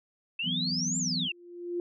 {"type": "exponential two-way sweep", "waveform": "sine", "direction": "up then down", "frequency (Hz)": [2633, 7459, 2633], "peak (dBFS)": -29, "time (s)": [0.39, 1.32], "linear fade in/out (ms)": 5, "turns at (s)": 0.98}
{"type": "chord", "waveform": "sine", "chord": "E suspended second", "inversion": "none", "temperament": "equal", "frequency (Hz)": [164.81, 185, 246.9], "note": ["E3", "F#3", "B3"], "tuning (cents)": [0, 0, 0], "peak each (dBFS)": -35, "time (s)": [0.43, 1.29], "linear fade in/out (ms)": 50}
{"type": "tone with exponential growth", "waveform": "sine", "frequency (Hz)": 349.2, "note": "F4", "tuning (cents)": 0, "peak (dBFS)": -27, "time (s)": [1.11, 1.8], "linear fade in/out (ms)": 1, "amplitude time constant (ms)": 150}
{"effects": []}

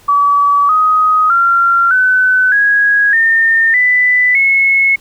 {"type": "tone with pitch steps", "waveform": "sine", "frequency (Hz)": [1144, 1254.8, 1376.3, 1509.5, 1655.7, 1816, 1991.8, 2185], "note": ["D6", "D#6", "F6", "F#6", "G#6", "A#6", "B6", "C#7"], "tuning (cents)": [-46, 14, -26, 34, -6, -46, 14, -26], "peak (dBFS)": -7, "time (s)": [0.08, 4.96], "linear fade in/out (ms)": 10, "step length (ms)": 610, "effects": ["pink hiss -45 dBFS RMS until 5 s"]}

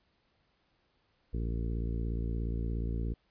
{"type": "harmonic tone", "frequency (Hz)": 57, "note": "A#1", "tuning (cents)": -38, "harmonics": [1, 2, 3, 4, 5, 6, 7, 8], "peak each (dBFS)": [-32, -38, -42, -44, -46, -48, -49, -50], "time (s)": [1.33, 3.14], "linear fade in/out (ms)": 10, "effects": ["pink hiss -73 dBFS RMS until 3.3 s", "resampled to 11025 Hz"]}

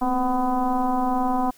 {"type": "tone with frequency modulation", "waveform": "sine", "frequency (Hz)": 507, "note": "B4", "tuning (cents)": 45, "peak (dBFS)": -19, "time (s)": [0.01, 1.51], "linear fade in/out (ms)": 10, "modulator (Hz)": 248, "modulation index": 2.1, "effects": ["white hiss -54 dBFS RMS until 1.57 s"]}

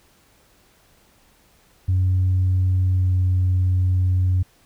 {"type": "tone with pitch glide", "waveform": "sine", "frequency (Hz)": [92.5, 91.75], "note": ["F#2", "F#2"], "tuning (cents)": [0, -14], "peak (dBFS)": -14, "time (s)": [1.88, 4.43], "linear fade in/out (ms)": 10, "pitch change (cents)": -14, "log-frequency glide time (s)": [2.91, 3.11], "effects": ["tanh soft clip ceiling -13 dBFS", "pink hiss -57 dBFS RMS until 4.65 s"]}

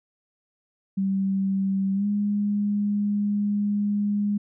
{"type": "tone with pitch glide", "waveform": "sine", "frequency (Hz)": [193.8, 205.3], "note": ["G3", "G#3"], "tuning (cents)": [-20, -20], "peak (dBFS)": -21, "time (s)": [0.97, 4.38], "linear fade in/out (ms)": 10, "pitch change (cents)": 100, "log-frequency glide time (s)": [1.94, 2.06], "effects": []}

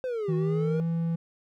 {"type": "linear two-way sweep", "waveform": "triangle", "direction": "down then up", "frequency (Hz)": [523.3, 361.8, 480.7], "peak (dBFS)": -26, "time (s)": [0.04, 0.8], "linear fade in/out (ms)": 0, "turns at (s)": 0.34}
{"type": "tone with pitch glide", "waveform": "triangle", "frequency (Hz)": [160, 166.41], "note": ["D#3", "E3"], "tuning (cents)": [49, 17], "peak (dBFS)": -23, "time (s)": [0.28, 1.16], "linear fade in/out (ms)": 10, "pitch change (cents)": 68, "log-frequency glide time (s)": [0.62, 0.86]}
{"effects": []}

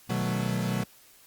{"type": "chord", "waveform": "40% pulse", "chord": "B dominant seventh", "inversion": "none", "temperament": "equal", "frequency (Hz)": [123.47, 155.56, 185, 220], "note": ["B2", "D#3", "F#3", "A3"], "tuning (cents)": [0, 0, 0, 0], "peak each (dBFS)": [-30, -35, -29, -33], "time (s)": [0.09, 0.84], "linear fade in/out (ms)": 10, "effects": ["white hiss -56 dBFS RMS until 1.26 s", "Opus 48 kbps"]}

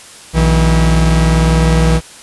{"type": "tone pair together", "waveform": "45% pulse", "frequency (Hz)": [60.42, 161.3], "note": ["B1", "E3"], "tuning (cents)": [-37, -37], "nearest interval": "octave + perfect fourth", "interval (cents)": 1700, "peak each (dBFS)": -11, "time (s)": [0.33, 2.01], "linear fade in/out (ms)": 50, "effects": ["white hiss -36 dBFS RMS until 2.22 s", "resampled to 24000 Hz"]}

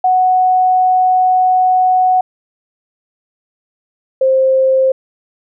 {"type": "tone pair in turn", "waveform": "sine", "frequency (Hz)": [740, 526.9], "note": ["F#5", "C5"], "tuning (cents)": [0, 12], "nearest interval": "tritone", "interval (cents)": 588, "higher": "first", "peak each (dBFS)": -8, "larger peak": "neither", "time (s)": [[0.04, 2.21], [4.21, 4.92]], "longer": "first", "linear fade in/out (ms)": 5, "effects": []}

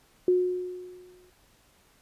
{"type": "tone with exponential decay", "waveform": "sine", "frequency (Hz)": 362.6, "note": "F#4", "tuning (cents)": -35, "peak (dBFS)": -17, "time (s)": [0.28, 1.3], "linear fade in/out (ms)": 2, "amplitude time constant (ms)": 220, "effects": ["pink hiss -62 dBFS RMS until 2.01 s", "resampled to 32000 Hz"]}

